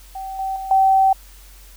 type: tone with level steps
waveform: sine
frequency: 770 Hz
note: G5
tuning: 31 cents flat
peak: -27 / -21 / -26 / -11 dBFS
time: 0.15-1.13 s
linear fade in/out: 5 ms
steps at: 0.39 / 0.56 / 0.71 s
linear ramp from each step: 2 ms
effects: added 46 Hz sine -42 dBFS peak until 1.76 s + white hiss -48 dBFS RMS until 1.76 s